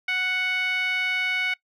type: tone with band-pass filter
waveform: 10% pulse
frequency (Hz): 740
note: F#5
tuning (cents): 0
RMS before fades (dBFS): -25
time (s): 0.08-1.54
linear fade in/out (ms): 5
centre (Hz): 2000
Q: 3.9
effects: noise-tail reverb RT60 0.1 s tail -22 dB re dry